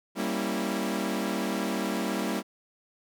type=chord; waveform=sawtooth; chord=G diminished seventh; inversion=none; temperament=equal with one note detuned; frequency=196 / 233.1 / 273.7 / 329.6 Hz; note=G3 / Bb3 / Db4 / Fb4; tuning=0 / 0 / -22 / 0 cents; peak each=-28 / -29 / -31 / -30 dBFS; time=0.15-2.43 s; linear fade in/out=50 ms; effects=none